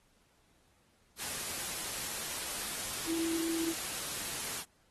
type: tone in noise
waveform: sine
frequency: 329.6 Hz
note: E4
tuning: in tune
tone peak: -32 dBFS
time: 3.06-3.74 s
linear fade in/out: 50 ms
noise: white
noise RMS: -38 dBFS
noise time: 1.17-4.65 s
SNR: +3 dB
effects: pink hiss -70 dBFS RMS until 4.9 s + AAC 32 kbps